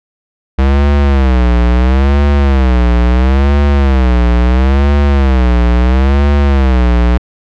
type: tone with vibrato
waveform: square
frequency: 65.41 Hz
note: C2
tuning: in tune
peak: -7 dBFS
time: 0.58-7.18 s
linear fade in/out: 10 ms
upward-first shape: sine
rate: 0.74 Hz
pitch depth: 160 cents each way
effects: low-pass 3000 Hz 12 dB/octave